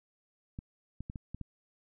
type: clicks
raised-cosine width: 5 ms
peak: -27 dBFS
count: 6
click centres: 0.589 / 1.006 / 1.099 / 1.158 / 1.346 / 1.413 s
effects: none